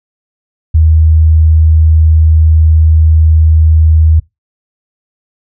sine tone, 79.2 Hz, D#2, 31 cents sharp, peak -3 dBFS, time 0.74-4.2 s, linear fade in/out 10 ms, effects noise-tail reverb RT60 0.2 s tail -23 dB re dry

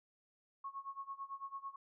sine tone with tremolo, 1097 Hz, C#6, 18 cents flat, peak -40 dBFS, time 0.64-1.76 s, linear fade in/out 5 ms, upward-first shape sine, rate 9 Hz, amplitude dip 90%, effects none

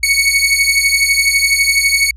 sawtooth beating tone pair, 2217 / 2229 Hz, C#7 / C#7, 0 / +9 cents, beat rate 12 Hz, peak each -10 dBFS, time 0.03-2.11 s, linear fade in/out 5 ms, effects added 60 Hz sine -33 dBFS peak until 2.16 s + resampled to 32000 Hz

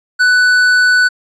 triangle tone with tanh clipping, 1490 Hz, F#6, 12 cents sharp, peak -9 dBFS, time 0.19-1.09 s, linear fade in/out 20 ms, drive 14 dB, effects resampled to 22050 Hz

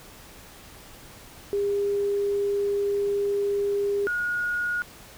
sine tone pair in turn, 403.7 / 1441.9 Hz, G#4 / F#6, -49 / -45 cents, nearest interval octave + minor seventh, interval 2204 cents, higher second, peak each -22 / -24 dBFS, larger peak first, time 1.53-4.07 / 4.07-4.82 s, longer first, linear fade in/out 0 ms, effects pink hiss -47 dBFS RMS until 5.17 s

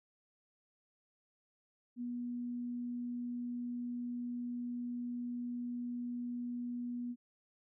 sine tone, 242.6 Hz, B3, 31 cents flat, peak -37 dBFS, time 1.96-7.16 s, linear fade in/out 50 ms, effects none

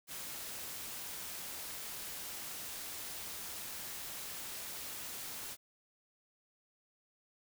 white noise, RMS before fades -44 dBFS, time 0.07-5.57 s, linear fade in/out 50 ms, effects none

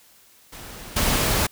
pink noise with level steps, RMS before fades -39 / -21 dBFS, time 0.52-1.47 s, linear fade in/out 10 ms, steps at 0.96 s, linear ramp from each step 5 ms, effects white hiss -54 dBFS RMS until 1.51 s

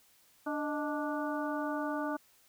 harmonic tone with a mistuned harmonic, 293.7 Hz, D4, in tune, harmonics 1 / 2 / 3 / 4 / 5, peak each -35 / -38 / -40 / -41 / -42 dBFS, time 0.46-2.17 s, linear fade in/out 10 ms, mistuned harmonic 2, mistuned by +82 cents, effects white hiss -65 dBFS RMS until 2.48 s

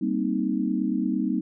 sine chord, C minor seventh, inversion second, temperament equal, 196 / 233.1 / 261.6 / 311.1 Hz, G3 / Bb3 / C4 / Eb4, 0 / 0 / 0 / 0 cents, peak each -28 dBFS, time 0.01-1.41 s, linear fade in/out 10 ms, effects none

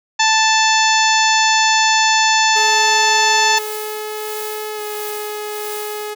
harmonic tone, 880 Hz, A5, in tune, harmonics 1 / 2 / 3 / 4 / 5 / 6 / 7 / 8, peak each -15 / -18 / -20 / -21 / -22 / -23 / -23 / -24 dBFS, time 0.19-3.59 s, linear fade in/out 10 ms
sawtooth tone with pitch glide, 427.1 to 421.2 Hz, G#4 to G#4, +48 to +24 cents, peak -20 dBFS, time 2.55-6.15 s, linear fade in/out 20 ms, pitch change -24 cents, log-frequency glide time 4.75-4.81 s
blue noise with tremolo, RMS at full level -29 dBFS, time 3.57-6.1 s, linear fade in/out 0 ms, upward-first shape triangle, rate 1.5 Hz, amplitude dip 65%
effects none

